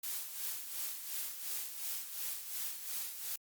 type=noise with tremolo; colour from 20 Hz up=blue; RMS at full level=-38 dBFS; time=0.03-3.36 s; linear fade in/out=5 ms; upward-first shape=sine; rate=2.8 Hz; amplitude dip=60%; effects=Opus 48 kbps